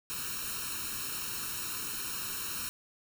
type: noise with comb filter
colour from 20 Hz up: white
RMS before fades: -37 dBFS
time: 0.1-2.69 s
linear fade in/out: 0 ms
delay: 0.73 ms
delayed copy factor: +1
effects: none